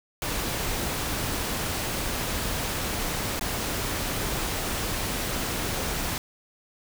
pink noise with dropouts, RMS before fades -29 dBFS, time 0.22-6.18 s, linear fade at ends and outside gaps 1 ms, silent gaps 3.395-3.41 s, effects none

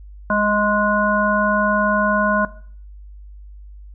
harmonic tone with a mistuned harmonic, 208.9 Hz, G#3, 10 cents sharp, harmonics 1 / 3 / 5 / 7, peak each -21 / -21 / -21 / -21 dBFS, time 0.3-2.45 s, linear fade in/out 2 ms, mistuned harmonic 1, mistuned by -17 cents, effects noise-tail reverb RT60 0.5 s tail -17 dB re dry + added 50 Hz sine -36 dBFS peak until 3.94 s

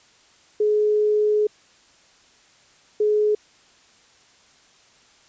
sine tone pair in turn, 422.4 / 422.4 Hz, G#4 / G#4, +29 / +29 cents, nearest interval unison, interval 0 cents, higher neither, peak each -16 dBFS, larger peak neither, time 0.6-1.47 / 3-3.35 s, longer first, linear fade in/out 5 ms, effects white hiss -55 dBFS RMS until 5.28 s + resampled to 16000 Hz

